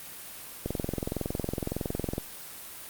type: click train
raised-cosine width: 2 ms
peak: -16 dBFS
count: 34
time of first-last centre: 0.66-2.181 s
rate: 21.7 Hz
effects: white hiss -43 dBFS RMS until 2.89 s + Opus 32 kbps